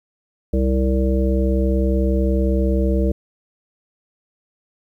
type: harmonic tone with a mistuned harmonic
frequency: 65.41 Hz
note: C2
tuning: in tune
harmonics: 1 / 3 / 5 / 7 / 9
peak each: -17 / -22 / -24 / -25 / -27 dBFS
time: 0.53-3.12 s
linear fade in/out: 5 ms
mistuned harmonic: 9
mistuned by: -32 cents
effects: 9-bit